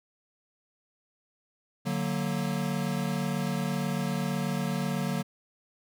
square chord, D augmented, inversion none, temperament equal, 146.83 / 185 / 233.1 Hz, D3 / F#3 / A#3, 0 / 0 / 0 cents, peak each -33 / -32 / -34 dBFS, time 1.85-5.23 s, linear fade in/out 20 ms, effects none

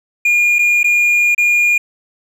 triangle tone with dropouts, 2424 Hz, D#7, 46 cents flat, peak -8 dBFS, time 0.25-1.78 s, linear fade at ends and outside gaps 5 ms, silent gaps 0.586-0.59 / 0.832-0.842 / 1.348-1.379 s, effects none

